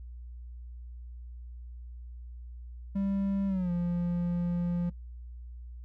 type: tone with pitch glide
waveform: triangle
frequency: 196.8 to 174.32 Hz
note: G3 to F3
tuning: +7 to -3 cents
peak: -25 dBFS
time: 2.95-4.9 s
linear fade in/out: 10 ms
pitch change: -210 cents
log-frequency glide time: 3.47-3.71 s
effects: noise-tail reverb RT60 0.1 s tail -20 dB re dry + added 60 Hz sine -41 dBFS peak until 5.84 s